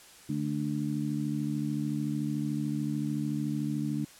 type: harmonic tone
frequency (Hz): 73.6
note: D2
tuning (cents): +4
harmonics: 2 / 3 / 4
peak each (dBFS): -33 / -33 / -33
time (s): 0.29-4.05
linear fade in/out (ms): 5
effects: white hiss -53 dBFS RMS until 4.19 s + low-pass 11000 Hz 12 dB/octave